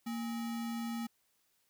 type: tone with sample-and-hold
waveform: sine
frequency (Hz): 231.2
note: A#3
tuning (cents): -14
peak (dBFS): -35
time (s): 0.06-1.07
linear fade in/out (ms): 10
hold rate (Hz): 1050
effects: white hiss -75 dBFS RMS until 1.69 s